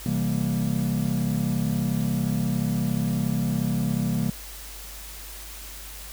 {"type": "chord", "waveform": "triangle", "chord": "C dominant seventh", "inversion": "none", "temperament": "equal", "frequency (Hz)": [130.81, 164.81, 196, 233.1], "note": ["C3", "E3", "G3", "Bb3"], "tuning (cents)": [0, 0, 0, 0], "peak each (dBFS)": -26, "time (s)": [0.06, 4.3], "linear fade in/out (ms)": 2, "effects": ["added 50 Hz sine -41 dBFS peak until 6.12 s", "white hiss -41 dBFS RMS until 6.12 s"]}